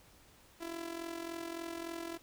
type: tone with amplitude modulation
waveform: sawtooth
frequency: 335 Hz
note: E4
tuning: 28 cents sharp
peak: -33 dBFS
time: 0.6-2.18 s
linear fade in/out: 20 ms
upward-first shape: sine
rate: 43.5 Hz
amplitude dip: 70%
effects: pink hiss -62 dBFS RMS until 2.22 s